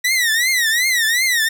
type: tone with vibrato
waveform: sawtooth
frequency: 1929 Hz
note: B6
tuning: 41 cents flat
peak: -11 dBFS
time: 0.04-1.49 s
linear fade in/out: 10 ms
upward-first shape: triangle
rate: 2.7 Hz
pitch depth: 190 cents each way
effects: none